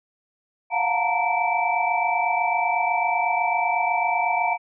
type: tone cluster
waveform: sine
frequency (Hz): 702 / 730 / 892 / 938 / 2321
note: F5 / F#5 / A5 / A#5 / D7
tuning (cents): +9 / -24 / +23 / +11 / -21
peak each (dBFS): -26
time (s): 0.7-4.58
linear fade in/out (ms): 50
effects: none